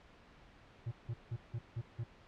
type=tone bursts; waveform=triangle; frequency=116.54 Hz; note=A#2; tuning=in tune; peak=-34 dBFS; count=6; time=0.86-2.04 s; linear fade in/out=10 ms; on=55 ms; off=170 ms; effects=pink hiss -60 dBFS RMS until 2.27 s + low-pass 3000 Hz 12 dB/octave